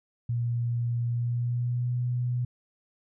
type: tone with pitch glide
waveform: sine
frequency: 118.9 to 123.02 Hz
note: A#2 to B2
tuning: +35 to -6 cents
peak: -25 dBFS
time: 0.29-2.45 s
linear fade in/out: 5 ms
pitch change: +59 cents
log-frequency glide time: 1.07-1.95 s
effects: none